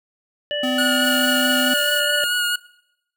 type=harmonic tone; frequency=587.3 Hz; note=D5; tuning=in tune; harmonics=1 / 3 / 5; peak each=-24 / -30 / -25 dBFS; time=0.51-2.24 s; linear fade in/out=0 ms
type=tone; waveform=square; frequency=255.3 Hz; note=C4; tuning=42 cents flat; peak=-22 dBFS; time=0.63-1.74 s; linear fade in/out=5 ms
type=tone with vibrato; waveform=25% pulse; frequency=1445 Hz; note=F#6; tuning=41 cents flat; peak=-15 dBFS; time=0.78-2.56 s; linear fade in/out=5 ms; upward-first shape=sine; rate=4.6 Hz; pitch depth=18 cents each way
type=noise; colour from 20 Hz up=blue; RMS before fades=-33 dBFS; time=1.03-2.01 s; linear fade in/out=20 ms
effects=noise-tail reverb RT60 0.8 s tail -22 dB re dry